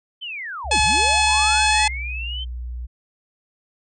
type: linear two-way sweep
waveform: sine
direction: down then up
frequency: 3136 to 36.71 to 3136 Hz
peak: -28 dBFS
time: 0.21-2.45 s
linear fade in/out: 20 ms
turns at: 0.81 s
type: tone with pitch glide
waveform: sine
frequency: 69.2 to 60.59 Hz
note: C#2 to B1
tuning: -2 to -32 cents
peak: -27 dBFS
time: 0.64-2.87 s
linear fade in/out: 20 ms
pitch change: -230 cents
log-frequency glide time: 0.99-2.27 s
type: harmonic tone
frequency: 855 Hz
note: A5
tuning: 50 cents flat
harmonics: 1 / 2 / 3 / 4 / 5 / 6 / 7 / 8 / 9 / 10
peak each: -19 / -28 / -20 / -25 / -26 / -30 / -33 / -31 / -35 / -26 dBFS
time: 0.71-1.88 s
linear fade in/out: 5 ms
effects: none